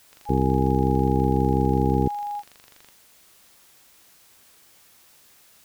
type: click train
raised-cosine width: 0.2 ms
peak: -31 dBFS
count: 68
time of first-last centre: 0.13-2.887 s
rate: 24.3 Hz
type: tone with pitch glide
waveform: sine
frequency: 830.6 to 823.9 Hz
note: G#5 to G#5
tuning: 0 to -14 cents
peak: -27 dBFS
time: 0.25-2.43 s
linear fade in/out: 50 ms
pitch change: -14 cents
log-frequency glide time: 0.37-0.82 s
type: harmonic tone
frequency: 65.6 Hz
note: C2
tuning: 5 cents sharp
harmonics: 1 / 2 / 3 / 4 / 5 / 6 / 7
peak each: -25 / -24 / -26 / -26 / -28 / -27 / -29 dBFS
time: 0.29-2.08 s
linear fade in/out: 5 ms
effects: white hiss -55 dBFS RMS until 5.64 s